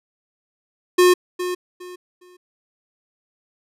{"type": "tone with echo", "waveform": "square", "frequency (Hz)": 360, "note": "F#4", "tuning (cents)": -47, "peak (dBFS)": -11, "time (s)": [0.98, 1.14], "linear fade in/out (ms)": 10, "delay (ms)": 410, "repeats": 3, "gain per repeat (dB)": -12, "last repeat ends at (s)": 2.37, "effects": ["resampled to 32000 Hz"]}